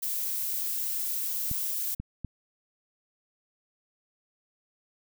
violet noise, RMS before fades -31 dBFS, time 0.02-1.95 s, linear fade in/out 10 ms
clicks, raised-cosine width 5 ms, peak -22 dBFS, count 3, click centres 1.514 / 2 / 2.247 s
effects none

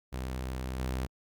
sawtooth tone with level steps, 64.1 Hz, C2, 35 cents flat, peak -30 / -27 dBFS, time 0.12-1.07 s, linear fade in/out 20 ms, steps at 0.79 s, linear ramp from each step 10 ms, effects Opus 48 kbps

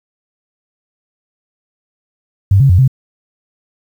sine tone with pitch steps, 97.9 / 136.7 / 90.2 / 131.5 Hz, G2 / C#3 / F#2 / C3, -2 / -24 / -44 / +9 cents, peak -5 dBFS, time 2.51-2.878 s, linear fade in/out 5 ms, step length 92 ms, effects 7-bit

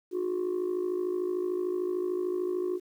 sine tone with amplitude modulation, 362.3 Hz, F#4, 36 cents flat, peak -22 dBFS, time 0.11-2.8 s, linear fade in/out 50 ms, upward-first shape sine, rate 53.4 Hz, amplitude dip 80%, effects tanh soft clip ceiling -24 dBFS + 10-bit

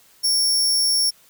sawtooth tone, 5480 Hz, F8, 34 cents flat, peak -14 dBFS, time 0.23-1.11 s, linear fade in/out 20 ms, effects white hiss -54 dBFS RMS until 1.29 s

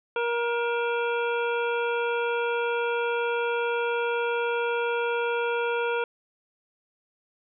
harmonic tone with a mistuned harmonic, 472.7 Hz, A#4, 24 cents sharp, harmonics 1 / 2 / 3 / 5 / 6 / 7, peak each -26 / -31 / -31 / -37 / -39 / -42 dBFS, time 0.16-6.04 s, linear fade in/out 2 ms, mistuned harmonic 6, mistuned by -93 cents, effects none

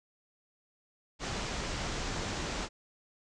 pink low-pass noise, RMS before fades -36 dBFS, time 1.19-2.69 s, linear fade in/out 50 ms, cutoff 7500 Hz, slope 48 dB/octave, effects none

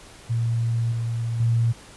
sine tone with level steps, 116 Hz, A#2, 8 cents flat, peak -20 / -23 / -17 dBFS, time 0.29-1.73 s, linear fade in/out 20 ms, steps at 0.92 / 1.4 s, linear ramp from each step 2 ms, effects pink hiss -46 dBFS RMS until 1.96 s + resampled to 24000 Hz

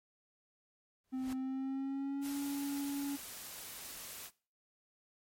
pink noise with exponential growth, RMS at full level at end -46 dBFS, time 1.04-1.33 s, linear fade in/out 2 ms, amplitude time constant 62 ms
triangle tone with pitch glide, 260 to 281.9 Hz, C4 to C#4, -11 to +29 cents, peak -33 dBFS, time 1.12-3.17 s, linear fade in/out 20 ms, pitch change +140 cents, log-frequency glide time 1.32-2.35 s
white noise, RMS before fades -47 dBFS, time 2.21-4.31 s, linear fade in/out 50 ms
effects noise-tail reverb RT60 0.4 s tail -22 dB re dry + MP3 64 kbps

